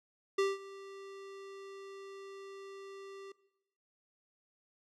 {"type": "tone with ADSR envelope", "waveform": "square", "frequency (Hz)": 392, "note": "G4", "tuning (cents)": 0, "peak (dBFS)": -27, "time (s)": [0.38, 3.32], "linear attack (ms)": 8, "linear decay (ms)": 190, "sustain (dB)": -20, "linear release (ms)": 4, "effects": ["noise-tail reverb RT60 0.9 s tail -19 dB re dry", "low-pass 6000 Hz 12 dB/octave"]}